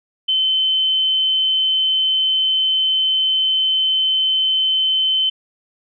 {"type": "tone", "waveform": "sine", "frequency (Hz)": 3067, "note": "G7", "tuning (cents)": -38, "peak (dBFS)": -14, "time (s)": [0.28, 5.3], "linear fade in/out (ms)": 10, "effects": []}